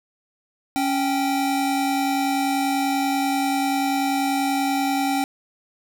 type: tone pair together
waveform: square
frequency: 277.2 / 781.3 Hz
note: C#4 / G5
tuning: 0 / -6 cents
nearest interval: octave + tritone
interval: 1794 cents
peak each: -23 / -24 dBFS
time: 0.76-5.24 s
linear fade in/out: 0 ms
effects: none